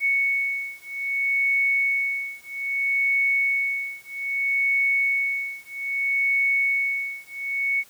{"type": "beating tone pair", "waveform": "sine", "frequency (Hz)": [2217, 2217.62], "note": ["C#7", "C#7"], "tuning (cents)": [0, 0], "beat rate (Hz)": 0.62, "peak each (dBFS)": -24, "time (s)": [0, 7.84], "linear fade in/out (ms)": 50, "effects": ["white hiss -53 dBFS RMS until 7.89 s"]}